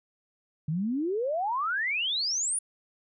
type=exponential sweep; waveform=sine; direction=up; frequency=146.8 to 9956 Hz; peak=-26 dBFS; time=0.68-2.59 s; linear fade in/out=5 ms; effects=none